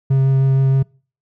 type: tone with vibrato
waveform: triangle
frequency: 134.4 Hz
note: C3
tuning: 47 cents sharp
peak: -9 dBFS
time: 0.1-0.83 s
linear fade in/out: 10 ms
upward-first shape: sine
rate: 6.4 Hz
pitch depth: 8 cents each way
effects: noise-tail reverb RT60 0.4 s tail -25 dB re dry